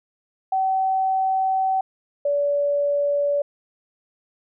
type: tone pair in turn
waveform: sine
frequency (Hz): 763 / 574.3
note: G5 / D5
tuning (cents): -47 / -39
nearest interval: perfect fourth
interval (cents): 492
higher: first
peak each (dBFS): -18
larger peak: neither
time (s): 0.52-1.81 / 2.25-3.42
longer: first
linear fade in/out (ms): 5
effects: none